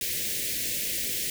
white band-stop noise, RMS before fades -30 dBFS, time 0.01-1.3 s, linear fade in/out 2 ms, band 560 to 1800 Hz, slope 48 dB/octave, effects none

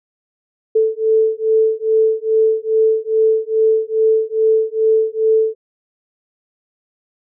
sine beating tone pair, 439.6 / 442 Hz, A4 / A4, -2 / +8 cents, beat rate 2.4 Hz, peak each -15 / -15 dBFS, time 0.75-5.55 s, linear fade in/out 10 ms, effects none

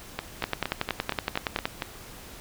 two click trains, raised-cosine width 0.3 ms, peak -9 / -12 dBFS, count 14 / 8, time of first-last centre 0.44-1.655 / 0.19-1.822 s, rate 10.7 / 4.29 Hz, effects pink hiss -45 dBFS RMS until 2.4 s

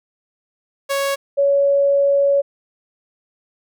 sawtooth / sine tone pair in turn, 554.4 / 560.8 Hz, C#5 / C#5, 0 / +20 cents, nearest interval unison, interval 20 cents, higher second, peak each -14 / -12 dBFS, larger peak second, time 0.89-1.16 / 1.37-2.42 s, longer second, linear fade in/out 20 ms, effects none

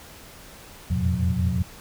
sine tone cluster, 83.7 / 89.2 / 113.4 / 125.7 / 179.9 Hz, E2 / F2 / A#2 / B2 / F#3, +27 / +37 / -47 / +31 / -48 cents, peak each -25 / -26 / -30 / -29 / -26 dBFS, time 0.9-1.63 s, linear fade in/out 10 ms, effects pink hiss -45 dBFS RMS until 1.8 s

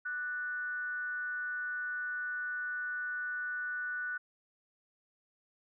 sine tone with frequency modulation, 1480 Hz, F#6, in tune, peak -34 dBFS, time 0.05-4.18 s, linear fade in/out 10 ms, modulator 296 Hz, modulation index 0.3, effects none

